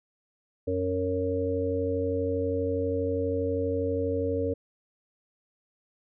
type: harmonic tone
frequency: 92.4 Hz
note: F#2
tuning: 2 cents flat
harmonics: 1 / 3 / 5 / 6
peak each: -32 / -32 / -28 / -33 dBFS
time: 0.67-4.54 s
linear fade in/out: 10 ms
effects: none